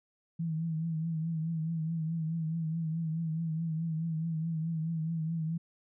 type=tone with vibrato; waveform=sine; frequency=162 Hz; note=E3; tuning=30 cents flat; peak=-30 dBFS; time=0.39-5.58 s; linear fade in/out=10 ms; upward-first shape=triangle; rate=4.7 Hz; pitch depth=67 cents each way; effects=none